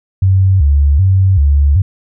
sine tone with vibrato, 82.41 Hz, E2, in tune, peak -6 dBFS, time 0.22-1.82 s, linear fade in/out 5 ms, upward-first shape square, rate 1.3 Hz, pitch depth 250 cents each way, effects none

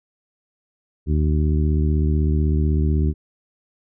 harmonic tone, 76 Hz, D#2, 40 cents flat, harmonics 1 / 2 / 3 / 4 / 5, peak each -17 / -23 / -27 / -29 / -31 dBFS, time 1.06-3.14 s, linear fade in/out 50 ms, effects none

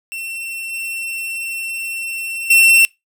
45% pulse tone with level steps, 2703 Hz, E7, 43 cents sharp, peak -25 / -23 / -8 dBFS, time 0.12-2.85 s, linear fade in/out 0 ms, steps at 0.72 / 2.5 s, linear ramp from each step 5 ms, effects noise-tail reverb RT60 0.2 s tail -24 dB re dry

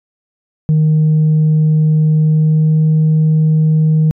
sine tone with pitch glide, 155.1 to 156.36 Hz, D#3 to D#3, -5 to +9 cents, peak -6 dBFS, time 0.69-4.11 s, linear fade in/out 0 ms, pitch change +14 cents, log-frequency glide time 2.19-2.82 s, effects tanh soft clip ceiling -6 dBFS

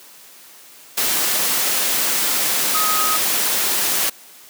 sine tone in noise, 1260 Hz, D#6, 21 cents sharp, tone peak -20 dBFS, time 2.74-3.17 s, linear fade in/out 10 ms, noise white, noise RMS -19 dBFS, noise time 0.97-4.1 s, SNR -4 dB, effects white hiss -44 dBFS RMS until 4.49 s + high-pass 200 Hz 12 dB/octave

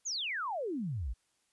sine exponential sweep, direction down, 7150 to 49.45 Hz, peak -33 dBFS, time 0.05-1.14 s, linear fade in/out 20 ms, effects white hiss -75 dBFS RMS until 1.52 s + resampled to 24000 Hz

